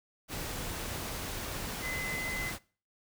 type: tone in noise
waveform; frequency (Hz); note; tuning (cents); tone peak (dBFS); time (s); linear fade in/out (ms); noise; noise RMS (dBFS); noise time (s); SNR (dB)
sine; 2036; C7; -48; -35; 1.81-2.53; 50; pink; -38; 0.28-2.59; 0
effects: noise-tail reverb RT60 0.4 s tail -22 dB re dry